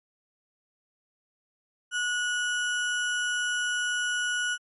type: tone with sample-and-hold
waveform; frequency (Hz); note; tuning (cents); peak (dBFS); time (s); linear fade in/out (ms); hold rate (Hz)
sine; 1459; F#6; -25; -25; 1.91-4.58; 50; 4410
effects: MP3 48 kbps